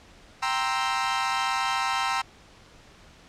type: chord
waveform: sawtooth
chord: C dominant seventh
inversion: second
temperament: equal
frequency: 784 / 932.3 / 1046.5 / 1318.5 Hz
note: G5 / Bb5 / C6 / E6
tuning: 0 / 0 / 0 / 0 cents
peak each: -26 dBFS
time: 0.42-2.22 s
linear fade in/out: 10 ms
effects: pink hiss -52 dBFS RMS until 3.28 s + low-pass 6000 Hz 12 dB/octave